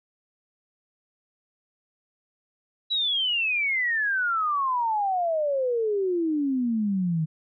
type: exponential sweep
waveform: sine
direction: down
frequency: 3951 to 153.7 Hz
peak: -22 dBFS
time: 2.9-7.26 s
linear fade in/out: 20 ms
effects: none